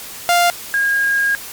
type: tone pair in turn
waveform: sawtooth / sine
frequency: 698.5 / 1628.1 Hz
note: F5 / G#6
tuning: 0 / -35 cents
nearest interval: octave + minor third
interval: 1465 cents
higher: second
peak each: -7 / -13 dBFS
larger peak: first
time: 0.29-0.5 / 0.74-1.35 s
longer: second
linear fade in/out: 0 ms
effects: white hiss -32 dBFS RMS until 1.52 s + MP3 96 kbps